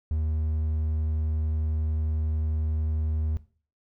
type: tone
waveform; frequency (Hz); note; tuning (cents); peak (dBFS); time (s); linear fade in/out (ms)
triangle; 77.78; D#2; 0; -22; 0.11-3.37; 0
effects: noise-tail reverb RT60 0.4 s tail -17 dB re dry